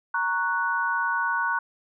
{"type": "chord", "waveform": "sine", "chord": "F# major", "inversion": "first", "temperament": "equal", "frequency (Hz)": [932.3, 1108.7, 1480], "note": ["A#5", "C#6", "F#6"], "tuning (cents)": [0, 0, 0], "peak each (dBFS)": [-28, -29, -25], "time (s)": [0.14, 1.59], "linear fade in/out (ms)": 5, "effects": []}